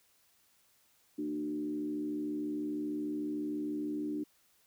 sine tone with frequency modulation, 300 Hz, D4, 37 cents sharp, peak -33 dBFS, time 1.18-4.24 s, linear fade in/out 10 ms, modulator 73.6 Hz, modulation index 0.67, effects white hiss -69 dBFS RMS until 4.66 s

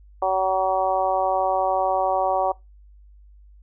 harmonic tone, 188.9 Hz, F#3, 36 cents sharp, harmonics 2 / 3 / 4 / 5 / 6, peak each -31 / -24 / -22 / -26 / -29 dBFS, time 0.22-2.52 s, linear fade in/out 5 ms, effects noise-tail reverb RT60 0.2 s tail -22 dB re dry + added 50 Hz sine -46 dBFS peak until 3.62 s

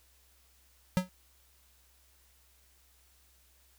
square tone with exponential decay, 183.7 Hz, F#3, 12 cents flat, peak -21 dBFS, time 0.97-1.09 s, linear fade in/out 0 ms, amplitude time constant 26 ms, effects added 64 Hz sine -66 dBFS peak until 3.78 s + white hiss -66 dBFS RMS until 3.78 s

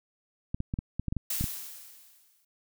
clicks, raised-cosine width 5 ms, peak -18 dBFS, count 10, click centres 0.545 / 0.604 / 0.739 / 0.789 / 0.996 / 1.083 / 1.125 / 1.167 / 1.41 / 1.441 s
blue noise with exponential decay, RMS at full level -30 dBFS, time 1.3-2.45 s, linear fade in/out 5 ms, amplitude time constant 250 ms
effects none

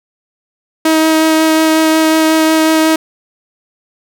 sawtooth tone with vibrato, 317.5 Hz, D#4, 35 cents sharp, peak -4 dBFS, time 0.85-2.96 s, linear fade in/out 5 ms, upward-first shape sine, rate 5.5 Hz, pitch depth 9 cents each way, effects none

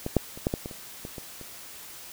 clicks, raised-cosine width 2 ms, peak -16 / -6 / -27 / -10 / -13 / -21 / -28 / -23 / -24 / -29 dBFS, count 10, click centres 0.064 / 0.167 / 0.375 / 0.469 / 0.539 / 0.659 / 0.712 / 1.051 / 1.182 / 1.413 s, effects white hiss -44 dBFS RMS until 2.12 s

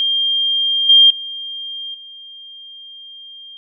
sine tone with level steps, 3200 Hz, G7, 35 cents sharp, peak -14 / -5 / -25 / -34 dBFS, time 0-3.57 s, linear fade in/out 0 ms, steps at 0.89 / 1.1 / 1.94 s, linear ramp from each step 5 ms, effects none

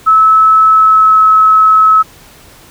sine tone with pitch glide, 1300 to 1291 Hz, E6 to E6, -24 to -37 cents, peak -3 dBFS, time 0.06-2.03 s, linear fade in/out 20 ms, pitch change -13 cents, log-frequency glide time 0.69-1.22 s, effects pink hiss -39 dBFS RMS until 2.7 s

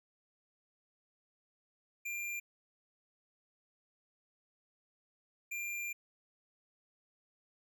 square tone bursts at uneven times, 2386 Hz, D7, 27 cents sharp, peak -38 dBFS, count 2, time 2.05-2.4 / 5.51-5.93 s, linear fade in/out 10 ms, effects none

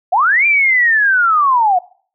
sine linear two-way sweep, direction up then down, 660 to 2396 to 694 Hz, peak -9 dBFS, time 0.12-1.79 s, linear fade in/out 10 ms, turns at 0.46 s, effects noise-tail reverb RT60 0.5 s tail -23 dB re dry

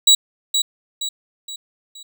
30% pulse tone with echo, 3900 Hz, B7, 23 cents flat, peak -6 dBFS, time 0.07-0.15 s, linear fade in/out 5 ms, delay 470 ms, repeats 4, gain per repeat -7 dB, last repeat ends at 2.03 s, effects none

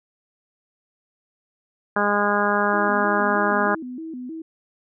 harmonic tone, 205.1 Hz, G#3, 21 cents flat, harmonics 1 / 2 / 3 / 4 / 5 / 6 / 7 / 8, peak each -26 / -26 / -26 / -26 / -26 / -26 / -26 / -26 dBFS, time 1.96-3.75 s, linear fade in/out 5 ms
sine tone with vibrato, 284.3 Hz, C#4, 44 cents sharp, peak -30 dBFS, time 2.73-4.42 s, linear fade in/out 5 ms, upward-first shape square, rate 3.2 Hz, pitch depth 220 cents each way
effects none

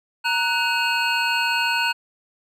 triangle tone cluster, 933 / 1484 / 2551 / 2803 / 4335 Hz, A#5 / F#6 / D#7 / F7 / C#8, +1 / +5 / +43 / +6 / -39 cents, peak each -23 / -22 / -24 / -26 / -27 dBFS, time 0.24-1.93 s, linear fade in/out 20 ms, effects resampled to 32000 Hz

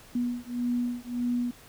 sine beating tone pair, 242.2 / 243.9 Hz, B3 / B3, -34 / -21 cents, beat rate 1.7 Hz, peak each -30 / -30 dBFS, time 0.15-1.51 s, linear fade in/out 5 ms, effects pink hiss -52 dBFS RMS until 1.68 s

